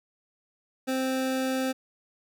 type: tone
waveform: 25% pulse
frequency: 261.6 Hz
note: C4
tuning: in tune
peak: -22 dBFS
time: 0.87-1.73 s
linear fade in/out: 20 ms
effects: none